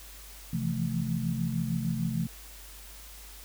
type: chord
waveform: sine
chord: F major seventh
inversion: second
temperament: equal with one note detuned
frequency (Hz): 130.81 / 164.81 / 171.42 / 220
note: C3 / E3 / F3 / A3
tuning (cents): 0 / 0 / -32 / 0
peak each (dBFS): -33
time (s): 0.53-2.27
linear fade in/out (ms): 5
effects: added 50 Hz sine -48 dBFS peak until 3.44 s + white hiss -49 dBFS RMS until 3.44 s